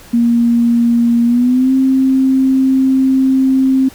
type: tone with pitch glide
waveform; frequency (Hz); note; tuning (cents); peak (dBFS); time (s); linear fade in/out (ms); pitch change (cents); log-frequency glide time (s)
sine; 235.5 to 264.3; A#3 to C4; +18 to +18; -8; 0.13-3.89; 10; +200; 1.25-1.73
effects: pink hiss -39 dBFS RMS until 3.94 s